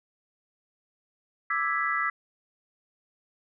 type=chord; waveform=sine; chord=E dominant seventh; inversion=third; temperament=equal; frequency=1174.7 / 1318.5 / 1661.2 / 1975.5 Hz; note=D6 / E6 / G#6 / B6; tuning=0 / 0 / 0 / 0 cents; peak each=-32 / -29 / -32 / -29 dBFS; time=1.5-2.1 s; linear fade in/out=5 ms; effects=none